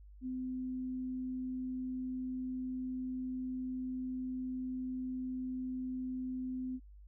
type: tone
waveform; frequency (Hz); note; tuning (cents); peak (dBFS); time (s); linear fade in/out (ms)
sine; 255.8; C4; -39; -36; 0.21-6.8; 50
effects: added 50 Hz sine -52 dBFS peak until 7.07 s